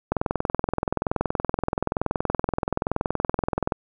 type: click train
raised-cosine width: 1 ms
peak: -8 dBFS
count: 77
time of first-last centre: 0.12-3.722 s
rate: 21.1 Hz
effects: none